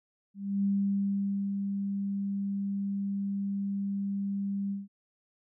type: tone with ADSR envelope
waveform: sine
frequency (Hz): 198.6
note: G3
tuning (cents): +23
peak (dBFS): -24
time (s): 0.34-4.88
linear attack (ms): 300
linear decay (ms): 880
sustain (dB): -5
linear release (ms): 170
effects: none